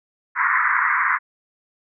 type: band-pass noise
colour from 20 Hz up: pink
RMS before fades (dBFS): -19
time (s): 0.35-1.19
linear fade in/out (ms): 50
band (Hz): 1000 to 2100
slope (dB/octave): 96
effects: none